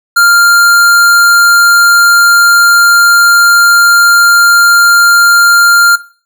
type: tone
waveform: square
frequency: 1396.9 Hz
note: F6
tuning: in tune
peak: -4 dBFS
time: 0.16-5.96 s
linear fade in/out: 10 ms
effects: noise-tail reverb RT60 0.4 s tail -17 dB re dry